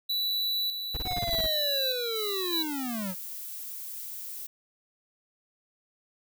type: tone with tremolo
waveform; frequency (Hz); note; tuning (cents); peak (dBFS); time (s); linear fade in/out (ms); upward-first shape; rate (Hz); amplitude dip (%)
square; 3951; B7; 0; -27; 0.09-2.63; 10; square; 0.82; 50
type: noise bursts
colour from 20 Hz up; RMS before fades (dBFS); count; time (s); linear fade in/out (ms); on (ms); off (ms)
brown; -33; 10; 0.94-1.466; 5; 31; 24
type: linear sweep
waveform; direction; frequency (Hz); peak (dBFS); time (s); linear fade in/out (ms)
square; down; 747 to 174.3; -32; 1.04-3.15; 50
type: noise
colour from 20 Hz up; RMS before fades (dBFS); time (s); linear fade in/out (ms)
violet; -39; 2.15-4.47; 10
effects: none